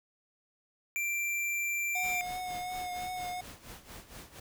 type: tone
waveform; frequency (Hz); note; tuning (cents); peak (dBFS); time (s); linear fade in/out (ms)
square; 2356; D7; +5; -31; 0.96-2.21; 0
type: tone with vibrato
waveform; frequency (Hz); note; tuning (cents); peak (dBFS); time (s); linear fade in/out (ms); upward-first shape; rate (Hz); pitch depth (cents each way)
square; 727; F#5; -31; -36; 1.95-3.41; 5; triangle; 2.8; 24
type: noise with tremolo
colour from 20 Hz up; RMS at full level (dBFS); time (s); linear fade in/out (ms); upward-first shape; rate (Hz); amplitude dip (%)
pink; -46; 2.03-4.4; 5; sine; 4.3; 75
effects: none